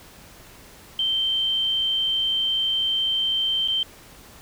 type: tone with dropouts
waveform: sine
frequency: 3122 Hz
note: G7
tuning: 8 cents flat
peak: -20 dBFS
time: 0.99-3.83 s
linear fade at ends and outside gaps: 2 ms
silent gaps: 3.677-3.683 s
effects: pink hiss -47 dBFS RMS until 4.41 s